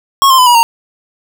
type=tone with pitch steps; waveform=square; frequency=1095 / 1049.8 / 1006.4 / 964.9 / 925 Hz; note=C#6 / C6 / B5 / B5 / A#5; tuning=-22 / +5 / +32 / -41 / -14 cents; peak=-5 dBFS; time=0.22-0.63 s; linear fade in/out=0 ms; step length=82 ms; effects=none